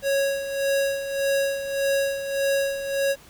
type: tone with tremolo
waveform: square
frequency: 552 Hz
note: C#5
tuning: 7 cents flat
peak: -20 dBFS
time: 0.02-3.16 s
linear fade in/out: 50 ms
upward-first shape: sine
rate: 1.7 Hz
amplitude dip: 65%
effects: pink hiss -50 dBFS RMS until 3.29 s